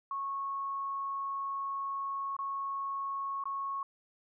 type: tone with dropouts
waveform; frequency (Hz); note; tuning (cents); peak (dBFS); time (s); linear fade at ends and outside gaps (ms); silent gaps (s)
sine; 1100; C#6; -14; -33; 0.11-3.83; 2; 2.366-2.389 / 3.439-3.455
effects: none